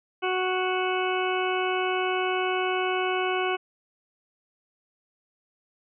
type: harmonic tone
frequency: 370 Hz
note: F#4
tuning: in tune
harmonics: 1 / 2 / 3 / 4 / 6 / 7 / 8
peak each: -27 / -30 / -32 / -33 / -35 / -35 / -36 dBFS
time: 0.22-3.57 s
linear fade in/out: 20 ms
effects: none